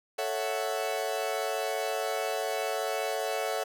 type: chord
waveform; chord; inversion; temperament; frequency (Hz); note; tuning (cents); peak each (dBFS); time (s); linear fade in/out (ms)
40% pulse; F# minor seventh; first; equal; 440 / 554.4 / 659.3 / 740; A4 / C#5 / E5 / F#5; 0 / 0 / 0 / 0; -34; 0.18-3.64; 10
effects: none